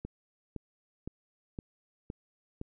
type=click train; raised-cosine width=3 ms; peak=-25 dBFS; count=6; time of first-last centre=0.05-2.614 s; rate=1.95 Hz; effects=none